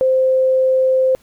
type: tone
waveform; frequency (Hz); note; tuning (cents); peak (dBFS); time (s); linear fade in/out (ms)
sine; 521; C5; -7; -11; 0.01-1.15; 0
effects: pink hiss -54 dBFS RMS until 1.22 s